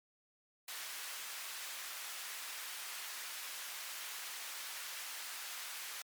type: high-pass noise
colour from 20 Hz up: pink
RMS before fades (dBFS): -45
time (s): 0.68-6.02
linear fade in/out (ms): 2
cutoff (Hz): 1400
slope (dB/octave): 12
effects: MP3 96 kbps